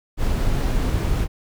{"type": "noise", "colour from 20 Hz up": "brown", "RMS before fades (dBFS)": -20, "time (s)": [0.17, 1.28], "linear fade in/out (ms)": 50, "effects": []}